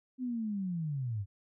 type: linear sweep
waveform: sine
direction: down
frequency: 259.7 to 93.5 Hz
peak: -32 dBFS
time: 0.18-1.26 s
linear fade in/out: 50 ms
effects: none